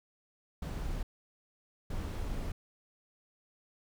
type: noise bursts at uneven times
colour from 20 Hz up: brown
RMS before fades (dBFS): -36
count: 2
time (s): 0.62-1.03 / 1.9-2.52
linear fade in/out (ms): 5
effects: none